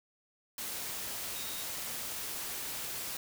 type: tone in noise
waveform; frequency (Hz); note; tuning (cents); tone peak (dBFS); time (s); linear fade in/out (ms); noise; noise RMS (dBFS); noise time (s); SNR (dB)
sine; 3742; A#7; +6; -46; 1.36-1.63; 2; white; -39; 0.58-3.17; -10
effects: none